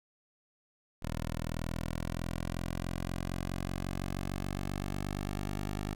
10% pulse linear sweep, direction up, 39.6 to 50.9 Hz, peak -26 dBFS, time 1.02-5.95 s, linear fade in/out 10 ms, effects none

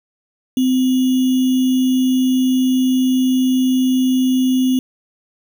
sine tone with sample-and-hold, 257.5 Hz, C4, 28 cents flat, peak -12 dBFS, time 0.57-4.79 s, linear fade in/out 2 ms, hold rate 3150 Hz, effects none

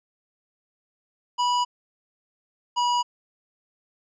square tone pair in turn, 979 / 970.6 Hz, B5 / B5, -15 / -30 cents, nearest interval unison, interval 15 cents, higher first, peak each -21 / -21 dBFS, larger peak neither, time 1.38-1.65 / 2.76-3.03 s, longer neither, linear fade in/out 20 ms, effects resampled to 16000 Hz

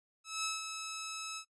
10% pulse tone with ADSR envelope, 1300 Hz, E6, 24 cents flat, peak -25 dBFS, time 0.24-1.45 s, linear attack 200 ms, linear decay 170 ms, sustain -7 dB, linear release 77 ms, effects noise-tail reverb RT60 0.1 s tail -20 dB re dry + resampled to 22050 Hz

